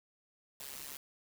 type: noise with amplitude modulation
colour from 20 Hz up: white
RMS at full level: -42 dBFS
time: 0.6-0.97 s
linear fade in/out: 2 ms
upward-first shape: sine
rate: 139 Hz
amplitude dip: 90%
effects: none